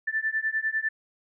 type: beating tone pair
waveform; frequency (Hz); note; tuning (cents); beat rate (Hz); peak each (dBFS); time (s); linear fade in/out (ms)
sine; 1760 / 1770; A6 / A6; 0 / +10; 10; -28; 0.07-0.89; 10
effects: none